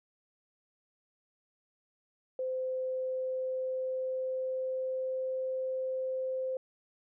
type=tone with pitch glide; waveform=sine; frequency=516 to 519.9 Hz; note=C5 to C5; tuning=-24 to -11 cents; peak=-31 dBFS; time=2.39-6.57 s; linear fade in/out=2 ms; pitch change=+13 cents; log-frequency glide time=2.76-5.39 s; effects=none